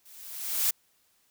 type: noise with level ramp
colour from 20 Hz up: blue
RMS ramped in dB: -53 to -23 dBFS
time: 0.05-0.71 s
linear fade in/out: 10 ms
effects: white hiss -68 dBFS RMS until 1.3 s